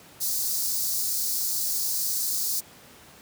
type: high-pass noise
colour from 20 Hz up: white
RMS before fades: -27 dBFS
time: 0.2-2.61 s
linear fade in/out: 20 ms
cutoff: 4300 Hz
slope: 48 dB/octave
effects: pink hiss -50 dBFS RMS until 3.21 s + high-pass 100 Hz 12 dB/octave